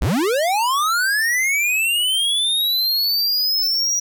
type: linear sweep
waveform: square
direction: up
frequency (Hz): 32.5 to 5800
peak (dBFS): -17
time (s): 0.01-4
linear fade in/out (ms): 10
effects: none